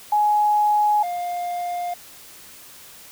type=tone pair in turn; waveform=sine / triangle; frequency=838 / 704.7 Hz; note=G#5 / F5; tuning=+15 / +15 cents; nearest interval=minor third; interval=300 cents; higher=first; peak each=-15 / -22 dBFS; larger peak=first; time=0.12-1.03 / 1.03-1.94 s; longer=neither; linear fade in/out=5 ms; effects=white hiss -44 dBFS RMS until 3.11 s